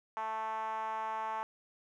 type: tone with band-pass filter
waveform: 5% pulse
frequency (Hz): 220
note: A3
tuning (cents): 0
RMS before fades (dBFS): -37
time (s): 0.17-1.43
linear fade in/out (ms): 0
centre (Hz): 930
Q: 5.2
effects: none